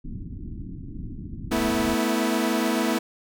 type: low-pass noise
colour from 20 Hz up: pink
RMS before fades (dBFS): -35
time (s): 0.04-1.95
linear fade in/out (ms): 10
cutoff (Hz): 310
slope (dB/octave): 48
type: chord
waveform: sawtooth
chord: A suspended second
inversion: none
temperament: equal with one note detuned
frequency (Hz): 220 / 246.9 / 325.5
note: A3 / B3 / E4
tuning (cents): 0 / 0 / -22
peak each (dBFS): -22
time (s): 1.51-2.99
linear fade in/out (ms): 10
effects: none